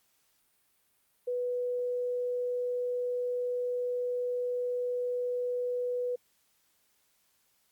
sine tone, 492.8 Hz, B4, 4 cents flat, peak -29 dBFS, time 1.27-6.16 s, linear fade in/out 10 ms, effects white hiss -71 dBFS RMS until 7.71 s + Opus 48 kbps

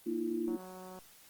sine chord, Bb suspended fourth, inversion none, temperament equal with one note detuned, 233.1 / 311.1 / 342 Hz, Bb3 / Eb4 / F4, 0 / 0 / -36 cents, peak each -38 / -38 / -34 dBFS, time 0.06-0.57 s, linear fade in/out 10 ms
click train, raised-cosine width 1 ms, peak -36 dBFS, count 95, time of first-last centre 0.48-0.988 s, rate 185 Hz
effects white hiss -59 dBFS RMS until 1.29 s + Opus 24 kbps

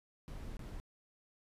brown noise with dropouts, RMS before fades -45 dBFS, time 0.28-0.8 s, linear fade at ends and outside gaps 0 ms, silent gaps 0.568-0.593 s, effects resampled to 32000 Hz

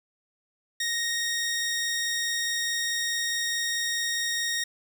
15% pulse tone, 1864.7 Hz, A#6, in tune, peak -20 dBFS, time 0.8-4.64 s, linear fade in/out 5 ms, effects none

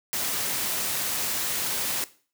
white noise, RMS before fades -28 dBFS, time 0.13-2.04 s, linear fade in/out 0 ms, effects noise-tail reverb RT60 0.4 s tail -17 dB re dry + high-pass 80 Hz 12 dB/octave

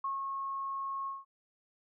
sine tone with ADSR envelope, 1090 Hz, C#6, 29 cents flat, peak -31 dBFS, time 0.04-1.25 s, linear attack 5 ms, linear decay 150 ms, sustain -3 dB, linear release 180 ms, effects none

